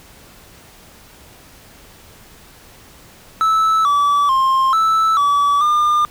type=tone with pitch steps; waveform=triangle; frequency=1309 / 1151 / 1059 / 1315 / 1146 / 1204 Hz; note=E6 / D6 / C6 / E6 / D6 / D6; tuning=-13 / -35 / +21 / -5 / -43 / +43 cents; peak=-10 dBFS; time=3.41-6.05 s; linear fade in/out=0 ms; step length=440 ms; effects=pink hiss -44 dBFS RMS until 6.1 s